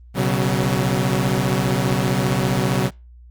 sawtooth chord, B suspended second, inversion none, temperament equal with one note detuned, 123.47 / 138.59 / 187.91 Hz, B2 / C#3 / F#3, 0 / 0 / +27 cents, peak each -18 dBFS, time 0.14-2.91 s, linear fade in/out 50 ms, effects added 60 Hz sine -41 dBFS peak until 3.3 s + Opus 32 kbps

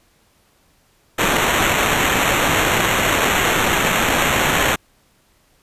violet noise with sample-and-hold, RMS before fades -17 dBFS, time 1.18-4.76 s, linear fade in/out 10 ms, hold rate 4900 Hz, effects pink hiss -58 dBFS RMS until 5.62 s + resampled to 32000 Hz

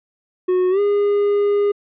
triangle tone with pitch glide, 365.9 to 408.3 Hz, F#4 to G#4, -19 to -29 cents, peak -12 dBFS, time 0.48-1.72 s, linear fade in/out 10 ms, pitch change +190 cents, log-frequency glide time 0.7-0.8 s, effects resampled to 8000 Hz

